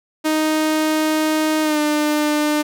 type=tone with pitch glide; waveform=sawtooth; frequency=311.1 to 299.8 Hz; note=D#4 to D4; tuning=0 to +36 cents; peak=-12 dBFS; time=0.24-2.63 s; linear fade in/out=20 ms; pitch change=-64 cents; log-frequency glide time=1.62-1.79 s; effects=none